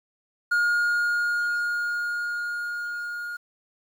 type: tone with level ramp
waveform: triangle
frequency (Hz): 1426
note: F6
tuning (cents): +36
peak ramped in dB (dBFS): -17 to -29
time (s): 0.51-3.37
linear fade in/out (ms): 10
effects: 9-bit